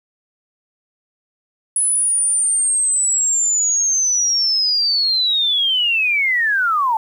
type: linear sweep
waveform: sine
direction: down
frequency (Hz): 10220 to 855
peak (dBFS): -14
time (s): 1.76-6.97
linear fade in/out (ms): 2
effects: 8-bit